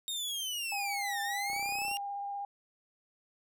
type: linear two-way sweep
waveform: sawtooth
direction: down then up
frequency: 3729 to 1766 to 2819 Hz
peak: -31 dBFS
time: 0.08-1.97 s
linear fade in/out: 0 ms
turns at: 1.21 s
type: tone with vibrato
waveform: sine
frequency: 804 Hz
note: G5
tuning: 44 cents sharp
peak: -35 dBFS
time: 0.72-2.45 s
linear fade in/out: 2 ms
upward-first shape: sine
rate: 16 Hz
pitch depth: 11 cents each way
type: click train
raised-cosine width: 1 ms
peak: -35 dBFS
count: 14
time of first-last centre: 1.5-1.914 s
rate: 31.4 Hz
effects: none